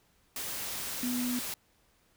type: tone in noise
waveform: sine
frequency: 246.9 Hz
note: B3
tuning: in tune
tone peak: -30 dBFS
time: 1.03-1.39 s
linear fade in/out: 2 ms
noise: white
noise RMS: -37 dBFS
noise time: 0.36-1.54 s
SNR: +4 dB
effects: pink hiss -68 dBFS RMS until 2.16 s